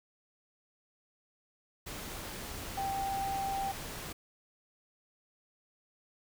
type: tone in noise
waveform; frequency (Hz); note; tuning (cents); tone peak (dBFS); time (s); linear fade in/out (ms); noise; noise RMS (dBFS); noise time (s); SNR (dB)
sine; 784; G5; 0; -32; 2.77-3.72; 10; pink; -42; 1.86-4.13; +7
effects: none